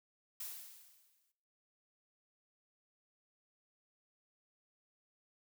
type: noise with exponential decay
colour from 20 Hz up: blue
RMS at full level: -42 dBFS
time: 0.4-1.32 s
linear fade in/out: 5 ms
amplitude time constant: 200 ms
effects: noise-tail reverb RT60 0.7 s tail -17 dB re dry